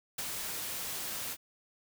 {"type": "noise with ADSR envelope", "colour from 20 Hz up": "white", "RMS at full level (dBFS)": -34, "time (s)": [0.18, 1.37], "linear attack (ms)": 8, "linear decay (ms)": 28, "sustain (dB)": -4, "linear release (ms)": 50, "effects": []}